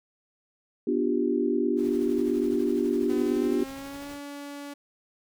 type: chord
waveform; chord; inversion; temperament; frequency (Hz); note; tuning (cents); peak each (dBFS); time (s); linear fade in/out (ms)
sine; G dominant seventh; first; just; 245 / 294 / 352.8 / 392; B3 / D4 / F4 / G4; -14 / +2 / +18 / 0; -28; 0.87-3.64; 5
type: noise with tremolo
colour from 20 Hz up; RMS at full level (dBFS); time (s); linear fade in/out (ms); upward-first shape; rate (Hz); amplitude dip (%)
pink; -47; 1.76-4.2; 50; sine; 12; 40
type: tone with pitch glide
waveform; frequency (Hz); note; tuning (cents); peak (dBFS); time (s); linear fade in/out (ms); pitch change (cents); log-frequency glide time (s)
sawtooth; 253 to 285.6; B3 to D4; +42 to -48; -33; 3.09-4.74; 10; +210; 3.24-4.09
effects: none